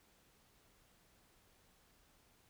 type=silence; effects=pink hiss -70 dBFS RMS until 2.49 s